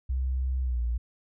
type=tone with pitch glide; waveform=sine; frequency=64.6 to 58.9 Hz; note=C2 to A#1; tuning=-21 to +19 cents; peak=-25 dBFS; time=0.09-0.98 s; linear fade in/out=10 ms; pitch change=-160 cents; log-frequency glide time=0.62-0.81 s; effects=none